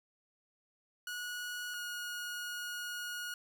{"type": "tone pair in turn", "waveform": "sawtooth", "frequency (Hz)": [1458, 1443.8], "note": ["F#6", "F#6"], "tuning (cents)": [-26, -43], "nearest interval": "unison", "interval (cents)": 17, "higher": "first", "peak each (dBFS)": [-35, -35], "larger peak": "neither", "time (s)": [[1.07, 1.74], [1.74, 3.34]], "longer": "second", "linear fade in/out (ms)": 2, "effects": []}